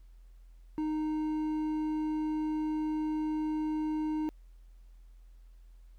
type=tone with hard clipping; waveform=triangle; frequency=308.9 Hz; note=D#4; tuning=12 cents flat; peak=-31 dBFS; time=0.78-4.29 s; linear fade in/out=0 ms; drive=9 dB; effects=added 42 Hz sine -51 dBFS peak until 5.98 s + pink hiss -75 dBFS RMS until 5.98 s